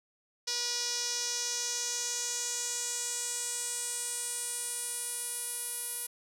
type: tone with band-pass filter sweep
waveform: sawtooth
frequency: 483.1 Hz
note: B4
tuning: 38 cents flat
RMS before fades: -35 dBFS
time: 0.47-6.07 s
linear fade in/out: 10 ms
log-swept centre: 5300 to 11000 Hz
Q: 3.5
effects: none